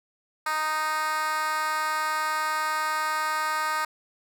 10% pulse tone with high-pass filter, 310 Hz, D#4, 6 cents flat, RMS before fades -27 dBFS, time 0.46-3.85 s, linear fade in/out 5 ms, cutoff 1100 Hz, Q 2.4, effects none

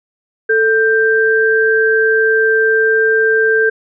sine tone pair together, 442 / 1575.1 Hz, A4 / G6, +8 / +8 cents, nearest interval octave + minor seventh, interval 2200 cents, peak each -12 dBFS, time 0.49-3.7 s, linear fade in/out 10 ms, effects none

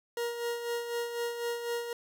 40% pulse tone with tremolo, 472.6 Hz, A#4, 24 cents sharp, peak -29 dBFS, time 0.17-1.93 s, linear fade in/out 2 ms, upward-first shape sine, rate 4 Hz, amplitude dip 55%, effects none

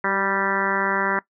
harmonic tone with a mistuned harmonic, 196 Hz, G3, in tune, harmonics 1 / 2 / 3 / 4 / 5 / 6 / 7 / 8 / 9 / 10, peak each -31 / -29 / -31 / -33 / -27 / -31 / -27 / -28 / -28 / -30 dBFS, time 0.04-1.19 s, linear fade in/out 2 ms, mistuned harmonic 2, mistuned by -22 cents, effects noise-tail reverb RT60 0.1 s tail -19 dB re dry

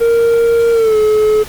triangle tone with pitch glide, 464.6 to 428.5 Hz, A#4 to A4, -6 to -46 cents, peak -6 dBFS, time 0-1.44 s, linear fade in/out 20 ms, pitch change -140 cents, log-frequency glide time 0.72-0.97 s, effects pink hiss -31 dBFS RMS until 1.48 s + Opus 32 kbps

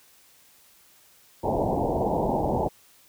white low-pass noise, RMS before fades -25 dBFS, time 1.43-2.69 s, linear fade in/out 20 ms, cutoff 920 Hz, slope 96 dB/octave, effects white hiss -57 dBFS RMS until 3.08 s

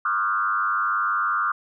sine tone with frequency modulation, 1297 Hz, E6, 28 cents flat, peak -20 dBFS, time 0.05-1.52 s, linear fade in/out 5 ms, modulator 99.3 Hz, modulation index 1.7, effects none

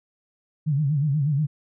sine tone with vibrato, 145.5 Hz, D3, 16 cents flat, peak -19 dBFS, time 0.66-1.47 s, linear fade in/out 20 ms, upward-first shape sine, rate 8.3 Hz, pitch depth 130 cents each way, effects none

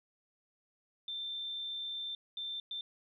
sine tone bursts at uneven times, 3566 Hz, A7, 22 cents sharp, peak -37 dBFS, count 3, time 1.08-2.15 / 2.37-2.6 / 2.71-2.81 s, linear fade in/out 2 ms, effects 13-bit

